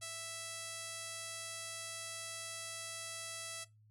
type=tone with low-pass filter; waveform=5% pulse; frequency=659 Hz; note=E5; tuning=1 cent flat; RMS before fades=-45 dBFS; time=0.01-3.65 s; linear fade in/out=20 ms; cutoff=11000 Hz; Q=4; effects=noise-tail reverb RT60 0.2 s tail -19 dB re dry + added 107 Hz sine -62 dBFS peak until 3.9 s